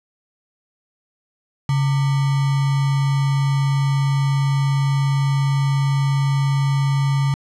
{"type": "tone with sample-and-hold", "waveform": "sine", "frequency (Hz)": 138.59, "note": "C#3", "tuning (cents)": 0, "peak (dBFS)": -15, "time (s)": [1.69, 7.34], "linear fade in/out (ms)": 2, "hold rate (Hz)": 1050, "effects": ["low-pass 7000 Hz 12 dB/octave"]}